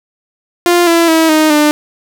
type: tone with pitch steps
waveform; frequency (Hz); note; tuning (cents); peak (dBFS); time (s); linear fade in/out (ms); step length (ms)
sawtooth; 349.2 / 335.9 / 323.2 / 310.9 / 299.1; F4 / E4 / E4 / D#4 / D4; 0 / +33 / -34 / -1 / +32; -3; 0.66-1.71; 0; 210
effects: none